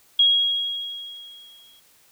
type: tone with exponential decay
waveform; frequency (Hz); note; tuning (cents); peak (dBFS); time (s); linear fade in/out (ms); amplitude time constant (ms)
sine; 3296; G#7; -14; -12; 0.19-1.8; 5; 350
effects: white hiss -57 dBFS RMS until 2.11 s